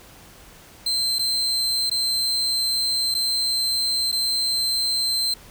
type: tone with dropouts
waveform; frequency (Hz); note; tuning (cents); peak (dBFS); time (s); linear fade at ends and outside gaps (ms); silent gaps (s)
40% pulse; 4114; C8; -30; -19; 0.86-5.34; 5; 1.186-1.192 / 1.898-1.913 / 3.143-3.148 / 4.117-4.125
effects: pink hiss -47 dBFS RMS until 5.5 s